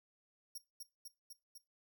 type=tone with echo; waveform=15% pulse; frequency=5588 Hz; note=F8; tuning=in tune; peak=-38 dBFS; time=0.55-0.58 s; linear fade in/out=5 ms; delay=250 ms; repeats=4; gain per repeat=-2 dB; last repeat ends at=1.58 s; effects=noise-tail reverb RT60 0.2 s tail -17 dB re dry